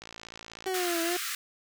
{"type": "click train", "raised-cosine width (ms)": 0.2, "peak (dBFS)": -25, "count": 38, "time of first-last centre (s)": [0.02, 0.677], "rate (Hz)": 56.3}
{"type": "linear two-way sweep", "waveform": "30% pulse", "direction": "down then up", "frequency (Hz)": [382.2, 329.6, 362.2], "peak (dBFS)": -26, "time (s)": [0.66, 1.17], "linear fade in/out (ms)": 5, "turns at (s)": 1.02}
{"type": "high-pass noise", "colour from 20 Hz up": "pink", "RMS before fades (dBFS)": -34, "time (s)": [0.74, 1.35], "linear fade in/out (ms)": 2, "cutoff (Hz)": 1200, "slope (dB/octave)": 96}
{"effects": []}